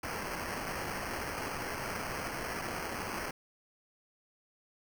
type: noise with sample-and-hold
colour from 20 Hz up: white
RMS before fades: -38 dBFS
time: 0.03-3.31 s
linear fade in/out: 5 ms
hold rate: 3675 Hz
effects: none